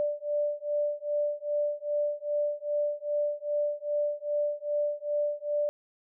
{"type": "beating tone pair", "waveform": "sine", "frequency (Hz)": [587.3, 589.8], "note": ["D5", "D5"], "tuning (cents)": [0, 7], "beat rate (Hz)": 2.5, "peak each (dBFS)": -30, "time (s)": [0, 5.69], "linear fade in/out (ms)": 0, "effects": []}